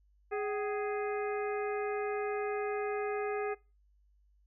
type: harmonic tone with a mistuned harmonic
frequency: 415.3 Hz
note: G#4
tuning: in tune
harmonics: 1 / 2 / 3 / 4 / 5 / 6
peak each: -33 / -39 / -43 / -45 / -47 / -49 dBFS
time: 0.31-3.55 s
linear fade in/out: 20 ms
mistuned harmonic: 2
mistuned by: -140 cents
effects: noise-tail reverb RT60 0.3 s tail -24 dB re dry + added 50 Hz sine -64 dBFS peak until 4.46 s